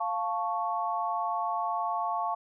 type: chord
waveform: sine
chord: F augmented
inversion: none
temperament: equal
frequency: 698.5 / 880 / 1108.7 Hz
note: F5 / A5 / C#6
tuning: 0 / 0 / 0 cents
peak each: -32 dBFS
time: 0-2.35 s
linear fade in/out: 10 ms
effects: none